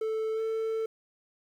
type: tone with pitch glide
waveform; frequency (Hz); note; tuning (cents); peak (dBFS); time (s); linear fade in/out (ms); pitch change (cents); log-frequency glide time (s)
triangle; 440 to 445.1; A4 to A4; 0 to +20; -26; 0.01-0.86; 5; +20; 0.33-0.41
effects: 10-bit